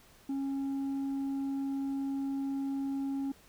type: tone with tanh clipping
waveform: triangle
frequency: 273.9 Hz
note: C#4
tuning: 21 cents flat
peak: -32 dBFS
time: 0.29-3.32 s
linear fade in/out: 5 ms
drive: 8 dB
effects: pink hiss -60 dBFS RMS until 3.48 s